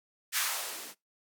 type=noise with band-pass filter sweep; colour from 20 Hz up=violet; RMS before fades=-34 dBFS; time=0.32-0.95 s; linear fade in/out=50 ms; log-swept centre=1800 to 200 Hz; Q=1.6; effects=noise-tail reverb RT60 0.2 s tail -24 dB re dry